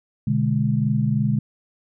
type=chord; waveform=sine; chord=G# diminished; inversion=first; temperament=equal with one note detuned; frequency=123.47 / 146.83 / 208.7 Hz; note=B2 / D3 / G#3; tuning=0 / 0 / +9 cents; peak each=-22 dBFS; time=0.27-1.39 s; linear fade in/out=5 ms; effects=none